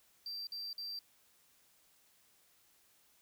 triangle tone bursts, 4698 Hz, D8, in tune, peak -39 dBFS, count 3, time 0.26-0.99 s, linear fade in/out 2 ms, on 210 ms, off 50 ms, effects white hiss -69 dBFS RMS until 3.21 s

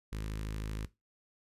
sawtooth tone with notch filter, 53 Hz, G#1, 36 cents sharp, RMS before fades -38 dBFS, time 0.12-0.86 s, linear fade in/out 10 ms, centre 710 Hz, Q 1.1, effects noise-tail reverb RT60 0.2 s tail -17 dB re dry + resampled to 32000 Hz

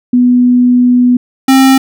sine / square tone pair in turn, 246.9 / 265.9 Hz, B3 / C4, 0 / +28 cents, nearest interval minor second, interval 128 cents, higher second, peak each -4 dBFS, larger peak neither, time 0.13-1.17 / 1.48-1.78 s, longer first, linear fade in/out 5 ms, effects none

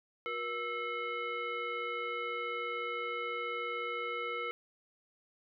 sine tone with frequency modulation, 1318.5 Hz, E6, in tune, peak -34 dBFS, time 0.26-4.51 s, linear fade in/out 0 ms, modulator 841 Hz, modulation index 1.4, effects none

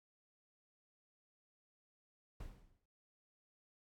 brown noise with exponential decay, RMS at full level -45 dBFS, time 2.4-2.86 s, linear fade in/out 5 ms, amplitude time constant 100 ms, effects noise-tail reverb RT60 0.2 s tail -20 dB re dry + AAC 64 kbps

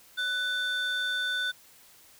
triangle tone pair together, 1492 / 3549 Hz, F#6 / A7, +14 / +14 cents, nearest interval octave + minor third, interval 1500 cents, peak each -26 / -29 dBFS, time 0.17-1.52 s, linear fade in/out 20 ms, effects tanh soft clip ceiling -22 dBFS + white hiss -56 dBFS RMS until 2.19 s

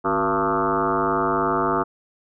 sine tone with frequency modulation, 784 Hz, G5, in tune, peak -18 dBFS, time 0.04-1.84 s, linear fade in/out 20 ms, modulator 103 Hz, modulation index 5.4, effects none

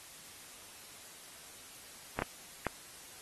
clicks, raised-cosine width 0.5 ms, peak -17 dBFS, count 3, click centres 2.19 / 2.221 / 2.667 s, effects white hiss -52 dBFS RMS until 3.21 s + AAC 32 kbps

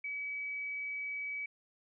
sine tone, 2281 Hz, C#7, 49 cents sharp, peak -36 dBFS, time 0.04-1.46 s, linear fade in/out 5 ms, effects none

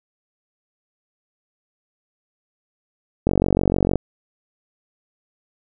click train, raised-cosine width 2 ms, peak -4 dBFS, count 33, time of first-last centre 3.27-3.957 s, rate 46.6 Hz, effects none

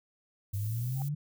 violet noise, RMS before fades -46 dBFS, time 0.53-1.09 s, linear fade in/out 10 ms
sine exponential sweep, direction up, 98 to 151.1 Hz, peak -30 dBFS, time 0.53-1.15 s, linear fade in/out 10 ms
sine tone with exponential growth, 784 Hz, G5, in tune, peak -38 dBFS, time 0.92-1.02 s, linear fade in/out 0 ms, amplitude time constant 20 ms
effects none

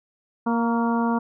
harmonic tone with a mistuned harmonic, 233.2 Hz, A#3, 1 cent sharp, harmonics 1 / 2 / 3 / 4 / 5 / 6, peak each -21 / -30 / -31 / -27 / -32 / -35 dBFS, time 0.46-1.19 s, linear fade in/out 10 ms, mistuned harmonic 5, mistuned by -37 cents, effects none

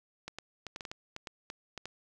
clicks, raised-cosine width 0.2 ms, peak -23 dBFS, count 12, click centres 0.28 / 0.386 / 0.667 / 0.761 / 0.808 / 0.852 / 0.915 / 1.164 / 1.272 / 1.501 / 1.777 / 1.856 s, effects none

